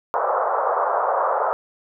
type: band-pass noise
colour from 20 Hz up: pink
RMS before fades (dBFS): -21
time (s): 0.14-1.53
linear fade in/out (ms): 0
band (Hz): 500 to 1300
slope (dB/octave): 48
effects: none